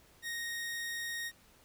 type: tone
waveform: sawtooth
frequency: 1864.7 Hz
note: A#6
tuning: in tune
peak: -33 dBFS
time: 0.22-1.32 s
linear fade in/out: 50 ms
effects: pink hiss -63 dBFS RMS until 1.64 s